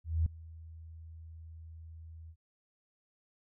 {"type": "tone with ADSR envelope", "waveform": "sine", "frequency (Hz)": 81.1, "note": "E2", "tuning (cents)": -28, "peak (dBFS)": -24, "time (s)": [0.04, 2.36], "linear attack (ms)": 220, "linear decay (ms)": 4, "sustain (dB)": -22, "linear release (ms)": 66, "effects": []}